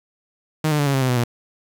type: tone with pitch steps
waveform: sawtooth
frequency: 155.56 / 149.83 / 144.31 / 138.99 / 133.87 / 128.93 / 124.18 / 119.61 Hz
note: D#3 / D3 / D3 / C#3 / C3 / C3 / B2 / A#2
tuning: 0 / +35 / -30 / +5 / +40 / -25 / +10 / +45 cents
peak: -13 dBFS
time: 0.64-1.24 s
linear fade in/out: 5 ms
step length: 75 ms
effects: 8-bit